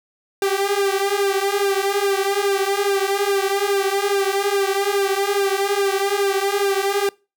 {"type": "tone with flanger", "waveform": "sawtooth", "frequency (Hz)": 396.6, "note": "G4", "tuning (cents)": 20, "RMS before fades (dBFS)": -20, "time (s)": [0.42, 7.09], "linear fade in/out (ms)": 2, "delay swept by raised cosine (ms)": [0.93, 5.83], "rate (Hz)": 2.4, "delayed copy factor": -0.9, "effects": ["noise-tail reverb RT60 0.3 s tail -25 dB re dry"]}